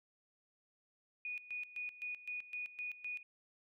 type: tone with tremolo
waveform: sine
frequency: 2467 Hz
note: D#7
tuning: 15 cents flat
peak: -39 dBFS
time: 1.25-3.23 s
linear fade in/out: 2 ms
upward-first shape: square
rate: 3.9 Hz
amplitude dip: 80%
effects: none